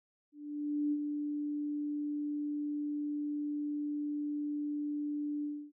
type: tone with ADSR envelope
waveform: sine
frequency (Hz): 294.3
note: D4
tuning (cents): +4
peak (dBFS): -28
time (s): 0.32-5.72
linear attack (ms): 600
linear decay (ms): 52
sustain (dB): -5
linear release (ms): 280
effects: none